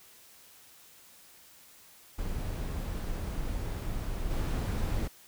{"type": "noise with level steps", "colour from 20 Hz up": "brown", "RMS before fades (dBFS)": [-34, -30], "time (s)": [2.18, 5.08], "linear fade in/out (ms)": 10, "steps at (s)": 4.3, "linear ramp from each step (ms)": 20, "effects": ["white hiss -56 dBFS RMS until 5.27 s"]}